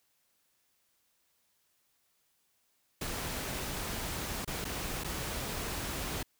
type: noise with dropouts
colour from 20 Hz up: pink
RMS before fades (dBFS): -37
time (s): 3.01-6.23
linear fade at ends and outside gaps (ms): 5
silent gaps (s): 4.448-4.475 / 4.645-4.65 / 5.037-5.044
effects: white hiss -74 dBFS RMS until 6.39 s